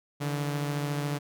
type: beating tone pair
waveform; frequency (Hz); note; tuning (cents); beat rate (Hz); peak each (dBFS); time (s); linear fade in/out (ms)
sawtooth; 144.5 / 158.5; D3 / D#3; -28 / +32; 14; -25 / -34; 0.2-1.19; 20
effects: none